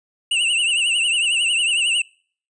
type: tone with vibrato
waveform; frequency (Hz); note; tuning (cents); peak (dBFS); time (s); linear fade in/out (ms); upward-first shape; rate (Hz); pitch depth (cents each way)
square; 2794; F7; 0; -17; 0.31-2.02; 5; triangle; 11; 120
effects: noise-tail reverb RT60 0.5 s tail -26 dB re dry + resampled to 22050 Hz